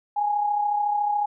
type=tone pair together; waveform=sine; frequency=826.1 / 860 Hz; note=G#5 / A5; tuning=-9 / -40 cents; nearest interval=minor second; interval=69 cents; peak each=-21 / -31 dBFS; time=0.16-1.26 s; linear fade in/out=10 ms; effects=none